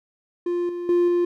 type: tone with level steps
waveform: triangle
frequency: 350 Hz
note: F4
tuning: 4 cents sharp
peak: -19 / -25 / -13 / -15 dBFS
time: 0.46-1.25 s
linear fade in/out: 5 ms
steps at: 0.69 / 0.89 / 1.08 s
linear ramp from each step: 2 ms
effects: tanh soft clip ceiling -9 dBFS